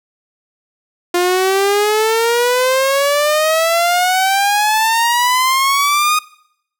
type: exponential sweep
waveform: sawtooth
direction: up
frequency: 350 to 1244.5 Hz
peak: -8 dBFS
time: 1.14-6.19 s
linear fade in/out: 5 ms
effects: noise-tail reverb RT60 0.7 s tail -22 dB re dry